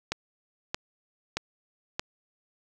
click train, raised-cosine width 0.2 ms, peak -11 dBFS, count 4, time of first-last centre 0.12-1.995 s, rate 1.6 Hz, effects none

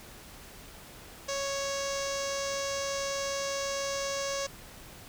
sawtooth tone with low-pass filter, 554 Hz, C#5, 1 cent flat, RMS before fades -33 dBFS, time 1.28-4.47 s, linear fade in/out 10 ms, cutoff 6200 Hz, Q 4.5, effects pink hiss -49 dBFS RMS until 5.08 s

